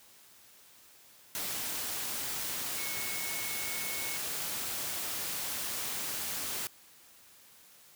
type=tone in noise; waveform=sine; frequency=2200 Hz; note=C#7; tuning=14 cents flat; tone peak=-41 dBFS; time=2.78-4.17 s; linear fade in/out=0 ms; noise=white; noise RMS=-36 dBFS; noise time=1.35-6.67 s; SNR=-8 dB; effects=white hiss -58 dBFS RMS until 7.95 s + high-pass 60 Hz 12 dB/octave